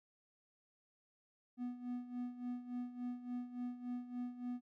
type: tone with tremolo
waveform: triangle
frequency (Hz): 245.8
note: B3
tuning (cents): -8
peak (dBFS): -36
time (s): 1.57-4.61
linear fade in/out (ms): 50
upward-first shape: sine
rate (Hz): 3.5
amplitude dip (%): 75
effects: none